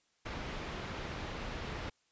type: low-pass noise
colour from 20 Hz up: pink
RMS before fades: -41 dBFS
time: 0.25-1.9 s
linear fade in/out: 10 ms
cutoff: 3400 Hz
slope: 12 dB/octave
effects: white hiss -74 dBFS RMS until 2.11 s + resampled to 16000 Hz